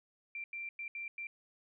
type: tone bursts at uneven times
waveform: sine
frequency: 2359 Hz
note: D7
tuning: 7 cents sharp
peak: -39 dBFS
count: 5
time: 0.35-0.44 / 0.53-0.69 / 0.79-0.88 / 0.95-1.08 / 1.18-1.27 s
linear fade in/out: 2 ms
effects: none